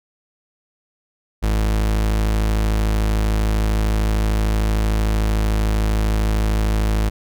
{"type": "tone", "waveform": "40% pulse", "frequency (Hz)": 53.2, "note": "G#1", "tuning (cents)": 42, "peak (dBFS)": -15, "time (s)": [1.42, 7.1], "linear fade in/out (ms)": 20, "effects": []}